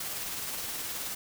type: noise with tremolo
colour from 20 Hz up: white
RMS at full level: -35 dBFS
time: 0-1.15 s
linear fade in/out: 5 ms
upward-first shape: sine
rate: 19 Hz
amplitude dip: 25%
effects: none